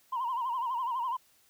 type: tone with vibrato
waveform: sine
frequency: 987.8 Hz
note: B5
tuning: in tune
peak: -28 dBFS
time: 0.12-1.17 s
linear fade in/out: 10 ms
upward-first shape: sine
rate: 12 Hz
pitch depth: 120 cents each way
effects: tanh soft clip ceiling -26 dBFS + white hiss -65 dBFS RMS until 1.49 s